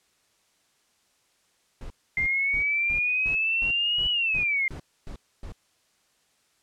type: noise bursts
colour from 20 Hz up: brown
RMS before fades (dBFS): -37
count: 11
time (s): 1.81-5.522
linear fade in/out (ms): 2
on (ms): 92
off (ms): 270
type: exponential two-way sweep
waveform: sine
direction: up then down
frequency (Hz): 2093 to 2960 to 2093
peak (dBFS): -22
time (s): 2.17-4.68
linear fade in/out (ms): 2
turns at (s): 4.09
effects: white hiss -67 dBFS RMS until 6.62 s + low-pass 9000 Hz 12 dB/octave